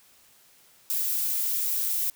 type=noise; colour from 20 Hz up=violet; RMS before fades=-27 dBFS; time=0.9-2.1 s; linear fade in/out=0 ms; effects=white hiss -58 dBFS RMS until 2.15 s